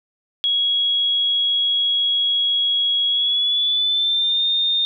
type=tone with pitch glide; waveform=sine; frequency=3322 to 3644 Hz; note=G#7 to A#7; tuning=0 to -40 cents; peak=-16 dBFS; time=0.44-4.85 s; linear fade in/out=0 ms; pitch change=+160 cents; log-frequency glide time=3.08-4.45 s; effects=none